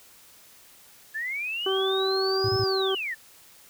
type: linear two-way sweep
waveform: sine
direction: up then down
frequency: 1697 to 5274 to 1712 Hz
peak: -28 dBFS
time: 1.14-3.15 s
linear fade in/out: 20 ms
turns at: 2.59 s
type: harmonic tone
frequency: 383.9 Hz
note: G4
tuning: 36 cents flat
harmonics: 1 / 2 / 3 / 4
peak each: -24 / -35 / -33 / -38 dBFS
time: 1.66-2.95 s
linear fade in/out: 5 ms
type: tone bursts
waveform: triangle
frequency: 109.1 Hz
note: A2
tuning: 14 cents flat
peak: -24 dBFS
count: 3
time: 2.44-2.641 s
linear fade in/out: 5 ms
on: 49 ms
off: 27 ms
effects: white hiss -53 dBFS RMS until 3.69 s